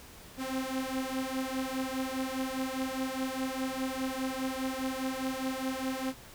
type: beating tone pair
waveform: sawtooth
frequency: 260 / 264.9 Hz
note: C4 / C4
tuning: -11 / +22 cents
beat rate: 4.9 Hz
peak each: -31 dBFS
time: 0.37-6.14 s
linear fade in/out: 50 ms
effects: pink hiss -51 dBFS RMS until 6.34 s